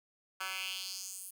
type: tone with high-pass filter sweep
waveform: 10% pulse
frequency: 188.9 Hz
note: F#3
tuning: 36 cents sharp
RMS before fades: -41 dBFS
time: 0.4-1.31 s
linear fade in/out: 10 ms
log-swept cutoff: 1500 to 11000 Hz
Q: 2.6
effects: none